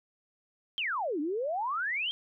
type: exponential two-way sweep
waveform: sine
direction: down then up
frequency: 3265 to 281.3 to 3265 Hz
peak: -29 dBFS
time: 0.78-2.11 s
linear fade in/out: 0 ms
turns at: 1.2 s
effects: none